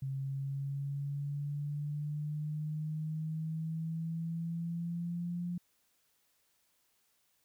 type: exponential sweep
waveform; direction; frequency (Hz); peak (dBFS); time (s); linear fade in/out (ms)
sine; up; 134.7 to 176; -34; 0.02-5.58; 5
effects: white hiss -74 dBFS RMS until 7.44 s